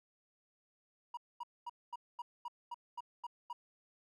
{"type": "tone bursts", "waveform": "triangle", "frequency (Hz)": 959, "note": "A#5", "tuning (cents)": 49, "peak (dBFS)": -38, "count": 10, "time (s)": [1.14, 3.53], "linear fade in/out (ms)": 5, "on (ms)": 32, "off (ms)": 230, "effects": []}